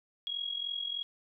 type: tone with amplitude modulation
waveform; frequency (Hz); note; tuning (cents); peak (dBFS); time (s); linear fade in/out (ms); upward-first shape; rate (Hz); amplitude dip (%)
sine; 3300; G#7; -12; -30; 0.27-1.03; 0; sine; 43.2; 75
effects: none